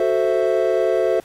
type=chord; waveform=triangle; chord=F# half-diminished seventh; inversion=none; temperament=equal; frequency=370 / 440 / 523.3 / 659.3 Hz; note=F#4 / A4 / C5 / E5; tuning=0 / 0 / 0 / 0 cents; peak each=-19 dBFS; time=0-1.2 s; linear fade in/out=2 ms; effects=pink hiss -49 dBFS RMS until 1.24 s + MP3 64 kbps